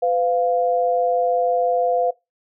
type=tone pair together; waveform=sine; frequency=504.9 / 698.5 Hz; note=B4 / F5; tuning=+38 / 0 cents; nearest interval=tritone; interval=562 cents; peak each=-19 dBFS; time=0.02-2.11 s; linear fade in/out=10 ms; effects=noise-tail reverb RT60 0.2 s tail -20 dB re dry